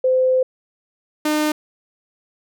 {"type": "tone pair in turn", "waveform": ["sine", "sawtooth"], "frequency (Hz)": [515, 303.8], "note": ["C5", "D#4"], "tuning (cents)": [-28, -41], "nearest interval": "major sixth", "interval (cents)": 913, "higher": "first", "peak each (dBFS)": -13, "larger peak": "neither", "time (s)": [[0.04, 0.43], [1.25, 1.52]], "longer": "first", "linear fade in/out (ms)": 5, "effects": []}